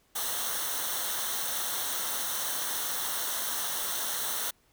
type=noise with comb filter; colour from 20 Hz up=white; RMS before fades=-32 dBFS; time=0.15-4.51 s; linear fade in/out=10 ms; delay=0.41 ms; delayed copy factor=-0.7; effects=pink hiss -67 dBFS RMS until 4.72 s